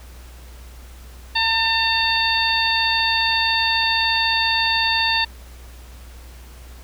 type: harmonic tone with a mistuned harmonic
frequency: 906 Hz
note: A#5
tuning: 50 cents flat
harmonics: 1 / 2 / 3 / 4 / 5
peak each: -23 / -23 / -23 / -23 / -23 dBFS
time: 1.35-5.25 s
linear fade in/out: 10 ms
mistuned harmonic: 2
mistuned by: -15 cents
effects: added 61 Hz sine -38 dBFS peak until 6.83 s + pink hiss -47 dBFS RMS until 6.83 s